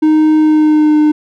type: tone with pitch glide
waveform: triangle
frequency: 310 to 302.9 Hz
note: D#4 to D#4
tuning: -6 to -46 cents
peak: -4 dBFS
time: 0.02-1.12 s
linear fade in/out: 10 ms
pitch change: -40 cents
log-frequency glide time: 0.37-0.97 s
effects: none